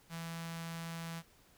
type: tone with notch filter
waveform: sawtooth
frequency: 166 Hz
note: E3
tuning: 12 cents sharp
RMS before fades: -43 dBFS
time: 0.09-1.23 s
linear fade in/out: 50 ms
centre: 370 Hz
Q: 0.51
effects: pink hiss -65 dBFS RMS until 1.57 s